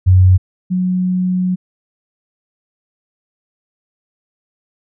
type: tone pair in turn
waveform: sine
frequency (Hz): 92.5 / 182.98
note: F#2 / F#3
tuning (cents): 0 / -19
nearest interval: octave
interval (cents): 1181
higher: second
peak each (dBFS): -5 / -13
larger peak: first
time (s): 0.06-0.38 / 0.7-1.56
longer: second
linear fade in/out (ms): 20
effects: none